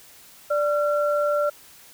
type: tone pair together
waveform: sine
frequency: 587.3 / 1366.5 Hz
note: D5 / F6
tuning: 0 / -38 cents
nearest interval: octave + minor third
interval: 1462 cents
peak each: -20 / -26 dBFS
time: 0.5-1.5 s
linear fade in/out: 10 ms
effects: white hiss -49 dBFS RMS until 1.93 s